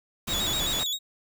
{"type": "noise", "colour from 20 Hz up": "pink", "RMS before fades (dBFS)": -32, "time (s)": [0.27, 0.84], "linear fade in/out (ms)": 10}
{"type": "tone with vibrato", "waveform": "35% pulse", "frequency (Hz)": 3600, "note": "A7", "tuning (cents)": 39, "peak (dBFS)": -25, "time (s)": [0.27, 0.99], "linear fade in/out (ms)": 50, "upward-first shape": "square", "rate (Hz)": 7.6, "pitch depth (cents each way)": 82}
{"effects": []}